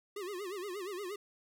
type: tone with vibrato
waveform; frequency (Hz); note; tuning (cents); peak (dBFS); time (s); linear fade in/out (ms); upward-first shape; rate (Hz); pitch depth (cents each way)
square; 384; G4; -36; -39; 0.16-1.16; 5; sine; 8.5; 160
effects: none